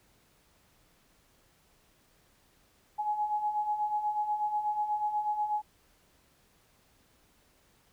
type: beating tone pair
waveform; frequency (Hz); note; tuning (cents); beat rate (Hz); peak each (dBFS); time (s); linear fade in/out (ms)
sine; 835 / 843.2; G#5 / G#5; +9 / +26; 8.2; -36 / -29; 2.98-5.62; 20
effects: pink hiss -66 dBFS RMS until 7.92 s